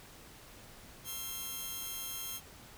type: tone cluster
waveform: 5% pulse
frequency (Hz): 1055 / 1343 / 3216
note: C6 / E6 / G7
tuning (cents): +14 / +32 / +44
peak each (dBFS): -38 / -37 / -31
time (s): 1.04-2.41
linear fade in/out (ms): 50
effects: pink hiss -54 dBFS RMS until 2.77 s